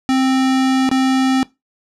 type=tone with dropouts; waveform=square; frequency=262.6 Hz; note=C4; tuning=6 cents sharp; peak=-13 dBFS; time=0.09-1.43 s; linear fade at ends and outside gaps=0 ms; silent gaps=0.891-0.914 s; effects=noise-tail reverb RT60 0.2 s tail -20 dB re dry + low-pass 7000 Hz 12 dB/octave